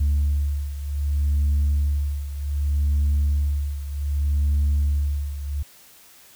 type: beating tone pair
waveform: sine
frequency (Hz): 72 / 72.65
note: D2 / D2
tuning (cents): -34 / -18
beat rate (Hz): 0.65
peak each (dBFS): -19 / -23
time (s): 0-5.63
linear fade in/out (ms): 10
effects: tanh soft clip ceiling -15 dBFS + white hiss -50 dBFS RMS until 6.35 s